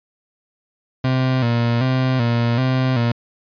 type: tone with vibrato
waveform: 30% pulse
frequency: 123.7 Hz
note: B2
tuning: 3 cents sharp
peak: -13 dBFS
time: 1.04-3.12 s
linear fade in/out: 5 ms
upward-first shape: square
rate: 1.3 Hz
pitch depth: 83 cents each way
effects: resampled to 11025 Hz